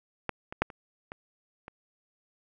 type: clicks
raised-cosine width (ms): 0.5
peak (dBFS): -14 / -23 / -8 / -29 / -24 / -27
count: 6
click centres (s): 0.293 / 0.525 / 0.62 / 0.702 / 1.119 / 1.681
effects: none